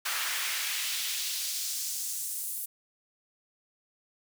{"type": "noise with high-pass filter sweep", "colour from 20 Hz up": "pink", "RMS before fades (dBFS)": -33, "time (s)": [0.05, 2.66], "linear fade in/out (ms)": 10, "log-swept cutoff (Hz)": [1400, 11000], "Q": 1.2, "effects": []}